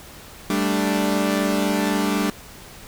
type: chord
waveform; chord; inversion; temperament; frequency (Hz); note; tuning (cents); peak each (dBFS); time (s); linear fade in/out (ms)
sawtooth; G suspended second; none; equal; 196 / 220 / 293.7; G3 / A3 / D4; 0 / 0 / 0; -19 / -21 / -19; 0.5-2.3; 2
effects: pink hiss -42 dBFS RMS until 2.87 s